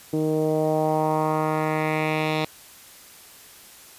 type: tone with low-pass filter sweep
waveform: 10% pulse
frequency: 155.56 Hz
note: D#3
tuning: in tune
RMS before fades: -23 dBFS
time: 0.13-2.45 s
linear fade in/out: 5 ms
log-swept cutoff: 370 to 3600 Hz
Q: 2.2
effects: white hiss -47 dBFS RMS until 3.98 s + resampled to 32000 Hz